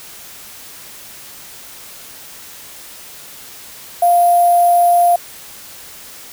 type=tone with sample-and-hold; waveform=sine; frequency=698.5 Hz; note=F5; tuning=in tune; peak=-8 dBFS; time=4.02-5.16 s; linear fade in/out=5 ms; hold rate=11025 Hz; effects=white hiss -36 dBFS RMS until 6.32 s